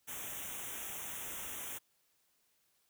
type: band-stop noise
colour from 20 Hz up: white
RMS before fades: -43 dBFS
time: 0.07-1.79 s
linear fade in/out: 20 ms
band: 3600 to 5800 Hz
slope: 96 dB/octave
effects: white hiss -75 dBFS RMS until 2.89 s